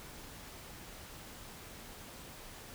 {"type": "silence", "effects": ["pink hiss -50 dBFS RMS until 2.74 s"]}